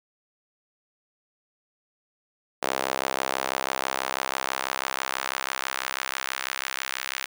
sawtooth tone with high-pass filter sweep, 66.1 Hz, C2, 18 cents sharp, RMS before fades -30 dBFS, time 2.62-7.26 s, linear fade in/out 10 ms, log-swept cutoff 580 to 1800 Hz, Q 1.1, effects none

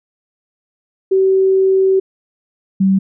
sine tone pair in turn, 382.3 / 192.48 Hz, G4 / G3, -43 / -31 cents, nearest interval octave, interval 1188 cents, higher first, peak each -9 dBFS, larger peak neither, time 1.11-2 / 2.8-2.99 s, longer first, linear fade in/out 10 ms, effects none

